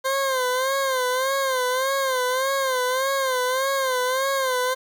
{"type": "tone with vibrato", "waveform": "20% pulse", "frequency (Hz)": 523.3, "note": "C5", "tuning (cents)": 0, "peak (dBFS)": -16, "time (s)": [0.04, 4.75], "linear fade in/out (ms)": 20, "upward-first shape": "sine", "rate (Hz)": 1.7, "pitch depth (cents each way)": 80, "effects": ["9-bit"]}